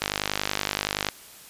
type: click train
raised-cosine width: 0.2 ms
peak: -6 dBFS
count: 55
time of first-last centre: 0.02-1.087 s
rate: 50.6 Hz
effects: white hiss -47 dBFS RMS until 1.49 s + resampled to 32000 Hz